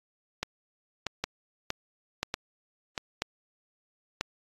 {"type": "two click trains", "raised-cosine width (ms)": 0.2, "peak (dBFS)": [-12, -11], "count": [5, 4], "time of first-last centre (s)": [[0.43, 2.978], [1.24, 4.21]], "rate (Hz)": [1.57, 1.01], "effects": ["AAC 32 kbps"]}